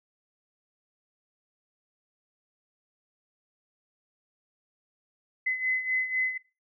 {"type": "beating tone pair", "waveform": "sine", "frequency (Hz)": [2030, 2034], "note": ["B6", "C7"], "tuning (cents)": [47, -50], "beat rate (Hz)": 4, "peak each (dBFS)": [-27, -32], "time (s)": [5.46, 6.38], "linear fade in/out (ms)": 10, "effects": ["noise-tail reverb RT60 0.3 s tail -20 dB re dry"]}